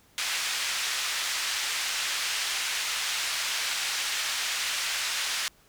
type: band-pass noise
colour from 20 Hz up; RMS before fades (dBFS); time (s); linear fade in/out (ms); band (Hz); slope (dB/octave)
pink; -30; 0.18-5.48; 0; 1900 to 7100; 12
effects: pink hiss -60 dBFS RMS until 5.68 s